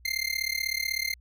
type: tone with amplitude modulation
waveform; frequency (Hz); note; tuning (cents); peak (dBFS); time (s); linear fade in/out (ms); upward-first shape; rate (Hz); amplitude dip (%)
25% pulse; 2100; C7; +6; -20; 0.05-1.14; 5; sine; 36.1; 95
effects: added 60 Hz sine -52 dBFS peak until 1.2 s